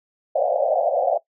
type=band-pass noise; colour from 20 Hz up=pink; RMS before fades=-20 dBFS; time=0.35-1.18 s; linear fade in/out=10 ms; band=520 to 760 Hz; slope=96 dB/octave; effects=noise-tail reverb RT60 0.1 s tail -18 dB re dry